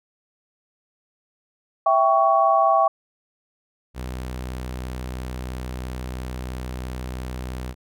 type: chord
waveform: sine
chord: C# diminished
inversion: first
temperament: equal with one note detuned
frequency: 659.3 / 784 / 1118.4 Hz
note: E5 / G5 / C#6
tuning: 0 / 0 / +15 cents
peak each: -19 dBFS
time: 1.86-2.88 s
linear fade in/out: 5 ms
type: tone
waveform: sawtooth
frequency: 63 Hz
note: B1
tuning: 35 cents sharp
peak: -25 dBFS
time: 3.94-7.75 s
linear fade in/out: 50 ms
effects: none